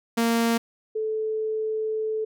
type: tone pair in turn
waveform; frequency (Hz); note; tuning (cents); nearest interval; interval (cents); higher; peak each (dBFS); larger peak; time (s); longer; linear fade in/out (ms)
sawtooth / sine; 231.1 / 436.3; A#3 / A4; -15 / -15; major seventh; 1100; second; -16 / -24; first; 0.17-0.58 / 0.95-2.25; second; 10
effects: none